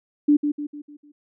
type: tone with echo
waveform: sine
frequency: 293.7 Hz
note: D4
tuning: in tune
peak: -12 dBFS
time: 0.28-0.37 s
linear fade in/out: 10 ms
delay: 150 ms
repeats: 5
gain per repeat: -7 dB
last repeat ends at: 1.12 s
effects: none